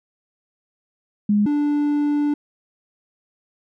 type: tone pair in turn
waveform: sine / triangle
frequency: 207.1 / 292.9 Hz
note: G#3 / D4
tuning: -5 / -5 cents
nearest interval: tritone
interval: 600 cents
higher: second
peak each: -14 / -15 dBFS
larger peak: first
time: 1.29-1.46 / 1.46-2.34 s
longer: second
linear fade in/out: 5 ms
effects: none